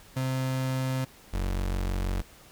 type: tone pair in turn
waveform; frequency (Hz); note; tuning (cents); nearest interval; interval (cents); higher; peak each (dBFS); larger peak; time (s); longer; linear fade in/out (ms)
35% pulse; 130.8 / 46.24; C3 / F#1; 0 / 0; octave + tritone; 1800; first; -25; neither; 0.16-1.05 / 1.33-2.22; neither; 10
effects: pink hiss -53 dBFS RMS until 2.51 s